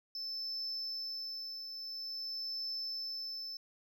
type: tone with tremolo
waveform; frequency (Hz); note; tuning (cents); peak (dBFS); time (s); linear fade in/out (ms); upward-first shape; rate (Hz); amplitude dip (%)
triangle; 5274; E8; 0; -34; 0.15-3.57; 2; triangle; 0.49; 55
effects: tanh soft clip ceiling -32 dBFS